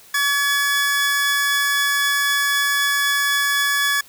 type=tone pair together; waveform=sawtooth; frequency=1135.3 / 1701 Hz; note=C#6 / G#6; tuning=+41 / +41 cents; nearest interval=perfect fifth; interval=700 cents; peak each=-21 / -14 dBFS; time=0.14-4.01 s; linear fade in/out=5 ms; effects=white hiss -47 dBFS RMS until 4.08 s